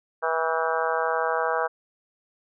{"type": "harmonic tone with a mistuned harmonic", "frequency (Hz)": 162.5, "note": "E3", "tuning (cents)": -24, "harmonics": [3, 4, 5, 6, 7, 8, 9, 10], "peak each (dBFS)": [-28, -29, -30, -31, -31, -32, -33, -33], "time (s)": [0.22, 1.68], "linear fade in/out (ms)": 20, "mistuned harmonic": 10, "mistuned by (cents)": -53, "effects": []}